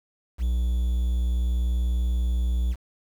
triangle tone with quantisation, 60.3 Hz, B1, 41 cents flat, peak -19 dBFS, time 0.38-2.76 s, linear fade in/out 50 ms, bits 8, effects none

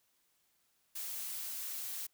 blue noise, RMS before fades -41 dBFS, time 0.95-2.07 s, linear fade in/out 10 ms, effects white hiss -75 dBFS RMS until 2.13 s

